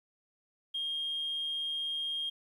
sine tone, 3228 Hz, G#7, 50 cents flat, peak -31 dBFS, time 0.74-2.3 s, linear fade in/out 10 ms, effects tanh soft clip ceiling -28 dBFS + 11-bit

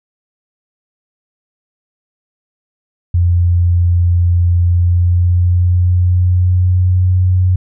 sine tone with pitch glide, 87.31 to 91.6 Hz, F2 to F#2, 0 to -17 cents, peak -8 dBFS, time 3.14-7.56 s, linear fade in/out 5 ms, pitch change +83 cents, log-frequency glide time 4.6-7.15 s, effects none

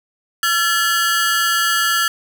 sawtooth ring-modulated tone, 1538 Hz, G6, 33 cents flat, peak -8 dBFS, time 0.43-2.08 s, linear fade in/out 2 ms, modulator 180 Hz, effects none

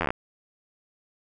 slowing click train, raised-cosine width 0.5 ms, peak -10 dBFS, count 8, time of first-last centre 0.01-0.105 s, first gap 11 ms, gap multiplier 1.07, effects none

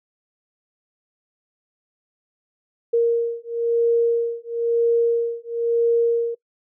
sine beating tone pair, 466.2 / 467.2 Hz, A#4 / A#4, 0 / +4 cents, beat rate 1 Hz, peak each -20 dBFS, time 2.93-6.35 s, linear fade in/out 10 ms, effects noise-tail reverb RT60 0.1 s tail -23 dB re dry

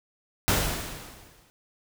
pink noise with exponential decay, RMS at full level -21 dBFS, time 0.48-1.5 s, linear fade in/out 0 ms, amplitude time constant 220 ms, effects none

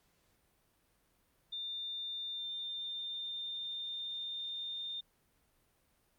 sine tone with pitch glide, 3600 to 3623 Hz, A7 to A7, +39 to +50 cents, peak -38 dBFS, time 1.52-5.01 s, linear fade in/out 10 ms, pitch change +11 cents, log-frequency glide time 2.29-4.77 s, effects pink hiss -73 dBFS RMS until 6.18 s + Opus 48 kbps

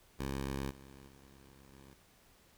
10% pulse tone with level steps, 67.9 Hz, C#2, 35 cents flat, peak -28 / -45 / -50 / -47 dBFS, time 0.19-1.94 s, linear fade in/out 10 ms, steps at 0.7 / 1.07 / 1.73 s, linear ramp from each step 10 ms, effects pink hiss -65 dBFS RMS until 2.57 s

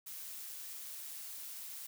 blue noise with amplitude modulation, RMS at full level -45 dBFS, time 0.06-1.87 s, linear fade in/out 10 ms, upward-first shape sine, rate 147 Hz, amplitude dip 25%, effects none

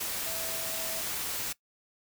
sine tone in noise, 654 Hz, E5, 14 cents flat, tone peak -41 dBFS, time 0.26-1.02 s, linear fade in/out 10 ms, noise white, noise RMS -34 dBFS, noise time 0-1.53 s, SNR -10 dB, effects noise-tail reverb RT60 0.1 s tail -20 dB re dry

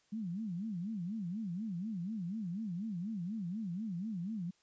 sine tone with vibrato, 195.4 Hz, G3, 5 cents flat, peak -36 dBFS, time 0.12-4.51 s, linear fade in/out 10 ms, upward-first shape sine, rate 4.1 Hz, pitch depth 260 cents each way, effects white hiss -72 dBFS RMS until 4.62 s + resampled to 16000 Hz

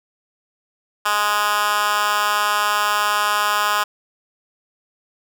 10% pulse tone with high-pass filter, 207.7 Hz, G#3, in tune, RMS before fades -19 dBFS, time 1.05-3.84 s, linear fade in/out 10 ms, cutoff 1200 Hz, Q 1.8, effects none

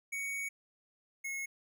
square tone pair in turn, 2236 / 2175 Hz, C#7 / C#7, +14 / -33 cents, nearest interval unison, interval 47 cents, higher first, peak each -36 / -37 dBFS, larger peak first, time 0.12-0.49 / 1.24-1.46 s, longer first, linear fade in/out 10 ms, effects none

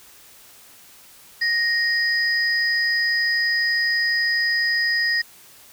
sine tone pair together, 1866 / 4966 Hz, A#6 / D#8, +1 / -4 cents, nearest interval octave + perfect fourth, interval 1695 cents, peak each -19 / -24 dBFS, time 1.41-5.22 s, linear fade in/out 10 ms, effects white hiss -48 dBFS RMS until 5.72 s

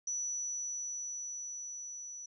sine tone with level ramp, 5920 Hz, F#8, in tune, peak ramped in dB -33 to -43 dBFS, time 0.07-2.26 s, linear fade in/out 5 ms, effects none

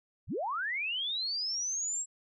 sine linear sweep, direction up, 35.78 to 7710 Hz, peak -31 dBFS, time 0.27-2.06 s, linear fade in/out 50 ms, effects none

